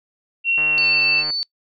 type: tone with pitch glide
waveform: sine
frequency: 2733 to 2667 Hz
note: F7 to E7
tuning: -38 to +20 cents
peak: -15 dBFS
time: 0.44-1.24 s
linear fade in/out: 50 ms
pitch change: -42 cents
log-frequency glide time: 0.69-1.06 s
type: click train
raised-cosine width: 0.5 ms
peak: -19 dBFS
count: 111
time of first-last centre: 0.58-1.304 s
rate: 152 Hz
type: tone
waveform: sine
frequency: 4497 Hz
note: C#8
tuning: 24 cents sharp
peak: -20 dBFS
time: 0.78-1.43 s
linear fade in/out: 0 ms
effects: noise-tail reverb RT60 0.1 s tail -25 dB re dry